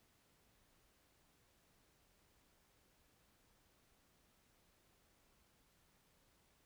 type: silence
effects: pink hiss -74 dBFS RMS until 6.65 s